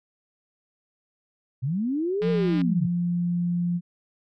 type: linear two-way sweep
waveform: sine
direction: up then down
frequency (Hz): 116.54 to 466.2 to 116.54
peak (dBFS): -23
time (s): 1.62-2.87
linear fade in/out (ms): 20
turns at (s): 2.3
type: tone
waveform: sine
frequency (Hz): 174.4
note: F3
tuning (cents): -2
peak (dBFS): -22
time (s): 2.21-3.81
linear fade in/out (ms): 50
type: click train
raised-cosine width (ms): 0.3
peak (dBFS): -23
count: 81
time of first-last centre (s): 2.22-2.616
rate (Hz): 202
effects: none